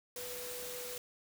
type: tone in noise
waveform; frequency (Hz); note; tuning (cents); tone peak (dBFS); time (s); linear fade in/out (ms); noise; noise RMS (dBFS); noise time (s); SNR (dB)
sine; 493.9; B4; 0; -45; 0.16-0.98; 2; white; -44; 0.16-0.98; -4
effects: none